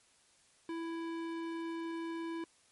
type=tone with hard clipping; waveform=sine; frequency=331.2 Hz; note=E4; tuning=8 cents sharp; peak=-39 dBFS; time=0.69-2.44 s; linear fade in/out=2 ms; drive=16 dB; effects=white hiss -67 dBFS RMS until 2.71 s + MP3 48 kbps